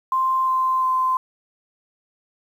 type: tone with pitch steps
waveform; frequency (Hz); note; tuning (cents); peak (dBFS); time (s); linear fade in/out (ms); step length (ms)
sine; 1046.5 / 1040.5 / 1034.5; C6 / C6 / C6; 0 / -10 / -20; -17; 0.12-1.17; 2; 350
effects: 8-bit

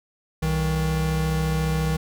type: tone pair together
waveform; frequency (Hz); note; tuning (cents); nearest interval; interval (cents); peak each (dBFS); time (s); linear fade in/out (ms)
square; 64.34 / 158.6; C2 / D#3; -28 / +33; octave + major third; 1561; -27 / -23; 0.42-1.97; 10
effects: none

